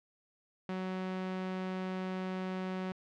sawtooth tone, 186.4 Hz, F#3, 13 cents sharp, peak -31 dBFS, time 0.69-2.92 s, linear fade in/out 2 ms, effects low-pass 3000 Hz 12 dB/octave

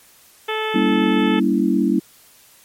harmonic tone, 435.5 Hz, A4, 18 cents flat, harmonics 1 / 2 / 3 / 4 / 5 / 6 / 7 / 8, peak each -24 / -27 / -29 / -30 / -31 / -32 / -32 / -33 dBFS, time 0.48-1.4 s, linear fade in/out 10 ms
sine chord, G diminished seventh, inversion none, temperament equal with one note detuned, 196 / 233.1 / 283 / 329.6 Hz, G3 / Bb3 / Db4 / Fb4, 0 / 0 / +36 / 0 cents, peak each -20 dBFS, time 0.74-2 s, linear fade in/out 10 ms
effects white hiss -50 dBFS RMS until 2.64 s + MP3 64 kbps

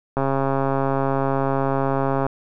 click train, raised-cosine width 1 ms, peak -8 dBFS, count 286, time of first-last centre 0.17-2.266 s, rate 136 Hz, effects none

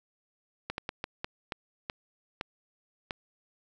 slowing click train, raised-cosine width 0.3 ms, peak -17 dBFS, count 9, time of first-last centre 0.7-3.108 s, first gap 81 ms, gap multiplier 1.36, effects none

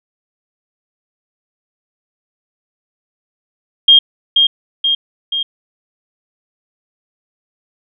sine tone with echo, 3224 Hz, G7, 48 cents sharp, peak -3 dBFS, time 3.88-3.99 s, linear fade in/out 5 ms, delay 480 ms, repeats 3, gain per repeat -4 dB, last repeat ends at 5.43 s, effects none

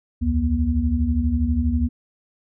sine tone cluster, 69 / 81.3 / 240.3 Hz, C#2 / E2 / B3, -7 / -23 / -47 cents, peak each -22 dBFS, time 0.21-1.89 s, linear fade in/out 20 ms, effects none

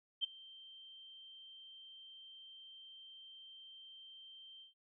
sine tone with ADSR envelope, 3136 Hz, G7, in tune, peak -30 dBFS, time 0.21-4.74 s, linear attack 30 ms, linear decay 11 ms, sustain -23 dB, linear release 130 ms, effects none

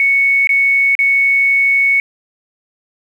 sine tone with dropouts, 2217 Hz, C#7, in tune, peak -9 dBFS, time 0-2 s, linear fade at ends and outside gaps 1 ms, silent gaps 0.472-0.492 / 0.952-0.99 s, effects 7-bit

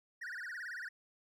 triangle tone with vibrato, 1661.2 Hz, G#6, in tune, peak -39 dBFS, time 0.21-0.89 s, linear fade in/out 10 ms, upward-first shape sine, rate 18 Hz, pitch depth 250 cents each way, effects none

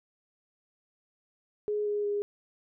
sine tone with pitch steps, 418.5 / 414.2 / 409.9 Hz, G#4 / G#4 / G#4, +13 / -5 / -23 cents, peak -27 dBFS, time 1.68-2.22 s, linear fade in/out 0 ms, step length 180 ms, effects none

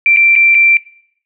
sine tone with dropouts, 2352 Hz, D7, 2 cents sharp, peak -6 dBFS, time 0.06-0.77 s, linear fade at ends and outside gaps 1 ms, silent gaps 0.163-0.17 / 0.354-0.361 / 0.546-0.55 s, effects noise-tail reverb RT60 0.7 s tail -21 dB re dry

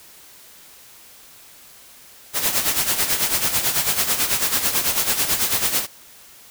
white noise with tremolo, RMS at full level -18 dBFS, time 2.33-5.87 s, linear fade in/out 50 ms, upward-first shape sine, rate 9.1 Hz, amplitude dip 65%, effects white hiss -46 dBFS RMS until 6.5 s

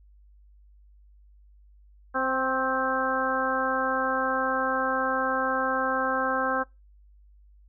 harmonic tone with a mistuned harmonic, 261.5 Hz, C4, 1 cent flat, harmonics 1 / 2 / 3 / 4 / 5 / 6, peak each -33 / -30 / -32 / -30 / -30 / -30 dBFS, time 2.14-6.64 s, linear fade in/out 20 ms, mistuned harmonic 4, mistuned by +26 cents, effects noise-tail reverb RT60 0.2 s tail -21 dB re dry + added 50 Hz sine -52 dBFS peak until 7.68 s

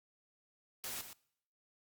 white noise with echo, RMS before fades -42 dBFS, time 0.84-1.01 s, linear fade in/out 0 ms, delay 120 ms, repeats 1, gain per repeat -9 dB, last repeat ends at 1.13 s, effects noise-tail reverb RT60 0.7 s tail -23 dB re dry + Opus 48 kbps

